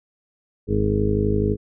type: harmonic tone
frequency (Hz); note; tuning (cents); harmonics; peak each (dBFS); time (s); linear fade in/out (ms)
51.91; G#1; 0; 1 / 2 / 3 / 4 / 5 / 6 / 8 / 9; -25 / -23 / -31 / -25 / -33 / -27 / -23 / -32; 0.67-1.57; 50
effects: none